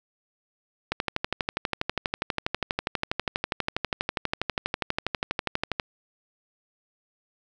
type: click train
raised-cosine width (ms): 0.3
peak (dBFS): -9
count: 61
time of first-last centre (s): 0.92-5.798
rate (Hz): 12.3
effects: none